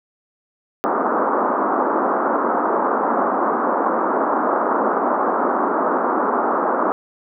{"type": "band-pass noise", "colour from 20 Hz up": "white", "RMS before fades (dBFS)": -19, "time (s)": [0.84, 6.92], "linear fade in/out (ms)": 0, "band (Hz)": [220, 1300], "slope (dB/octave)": 48, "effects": []}